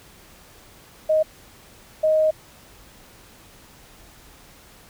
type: tone bursts at uneven times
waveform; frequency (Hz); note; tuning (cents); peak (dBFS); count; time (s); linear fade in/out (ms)
sine; 625; D#5; +8; -15; 2; 1.09-1.23 / 2.03-2.31; 10
effects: pink hiss -49 dBFS RMS until 4.89 s